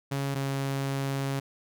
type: tone pair in turn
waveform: sawtooth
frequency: 138.5 / 137.07 Hz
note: C#3 / C#3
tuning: -1 / -19 cents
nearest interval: unison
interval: 18 cents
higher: first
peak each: -24 dBFS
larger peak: neither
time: 0.11-0.35 / 0.35-1.4 s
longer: second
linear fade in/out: 10 ms
effects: none